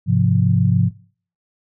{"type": "chord", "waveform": "sine", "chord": "F minor", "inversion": "first", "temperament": "equal", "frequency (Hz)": [103.83, 130.81, 174.61], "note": ["Ab2", "C3", "F3"], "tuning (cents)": [0, 0, 0], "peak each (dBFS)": -17, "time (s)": [0.06, 0.91], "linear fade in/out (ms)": 50, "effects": ["noise-tail reverb RT60 0.5 s tail -23 dB re dry"]}